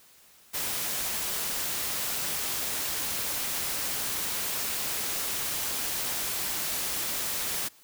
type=noise; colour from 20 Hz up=white; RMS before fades=-31 dBFS; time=0.53-7.69 s; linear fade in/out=20 ms; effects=white hiss -57 dBFS RMS until 7.83 s